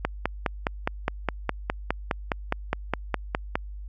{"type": "click train", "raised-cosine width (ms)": 0.5, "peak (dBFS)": -8, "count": 18, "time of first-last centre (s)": [0.05, 3.555], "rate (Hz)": 4.85, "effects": ["added 50 Hz sine -35 dBFS peak until 3.88 s"]}